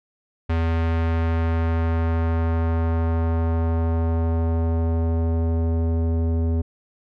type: tone with low-pass filter sweep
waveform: square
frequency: 82.41 Hz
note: E2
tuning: in tune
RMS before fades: -21 dBFS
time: 0.49-6.62 s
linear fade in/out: 10 ms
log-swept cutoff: 2500 to 420 Hz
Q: 0.92
effects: none